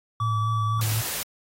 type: tone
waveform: triangle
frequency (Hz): 1150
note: D6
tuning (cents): -37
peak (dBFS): -24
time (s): 0.2-0.81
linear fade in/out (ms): 2
type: tone with vibrato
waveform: sine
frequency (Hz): 110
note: A2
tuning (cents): 0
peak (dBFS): -23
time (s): 0.2-1.02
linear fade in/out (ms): 20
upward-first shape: sine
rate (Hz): 3.9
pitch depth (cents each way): 34
type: noise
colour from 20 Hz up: white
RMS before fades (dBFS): -30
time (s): 0.81-1.23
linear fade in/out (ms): 2
effects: AAC 48 kbps